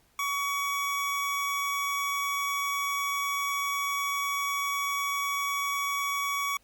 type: tone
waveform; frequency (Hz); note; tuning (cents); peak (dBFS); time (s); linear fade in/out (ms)
25% pulse; 1128; C#6; +30; -24; 0.19-6.57; 2
effects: pink hiss -65 dBFS RMS until 6.63 s + Opus 48 kbps